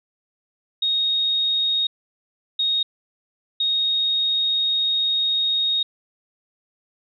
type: tone bursts at uneven times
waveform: sine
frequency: 3734 Hz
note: A#7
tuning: 2 cents sharp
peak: -18 dBFS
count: 3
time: 0.82-1.87 / 2.59-2.83 / 3.6-5.83 s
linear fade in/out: 5 ms
effects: none